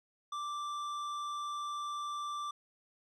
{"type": "tone with tanh clipping", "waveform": "sine", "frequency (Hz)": 1174.7, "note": "D6", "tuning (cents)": 0, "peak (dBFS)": -38, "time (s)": [0.32, 2.51], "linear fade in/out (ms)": 5, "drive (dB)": 12, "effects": []}